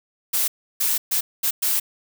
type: noise bursts at uneven times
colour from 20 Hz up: blue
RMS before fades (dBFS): -21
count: 5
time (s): 0.33-0.48 / 0.8-0.98 / 1.11-1.21 / 1.43-1.51 / 1.62-1.8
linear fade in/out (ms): 10
effects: none